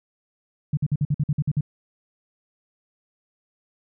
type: tone bursts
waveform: sine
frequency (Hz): 146.83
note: D3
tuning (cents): 0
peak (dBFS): -18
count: 10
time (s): 0.73-1.609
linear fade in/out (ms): 5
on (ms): 42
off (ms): 51
effects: none